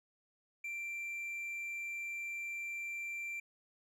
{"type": "tone", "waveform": "triangle", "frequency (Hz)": 2356, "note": "D7", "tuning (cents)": 5, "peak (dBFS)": -37, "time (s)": [0.64, 3.4], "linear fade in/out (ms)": 5, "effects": []}